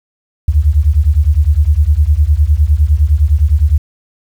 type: beating tone pair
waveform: sine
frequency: 69.8 / 79.6 Hz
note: C#2 / D#2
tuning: +13 / +40 cents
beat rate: 9.8 Hz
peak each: -10 dBFS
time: 0.48-3.78 s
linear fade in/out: 5 ms
effects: 7-bit